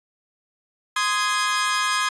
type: chord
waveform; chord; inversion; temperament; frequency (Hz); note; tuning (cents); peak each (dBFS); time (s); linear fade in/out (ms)
sawtooth; Ab major; first; equal with one note detuned; 1038.7 / 1244.5 / 1661.2; C6 / Eb6 / Ab6; -13 / 0 / 0; -21; 0.96-2.09; 5
effects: resampled to 22050 Hz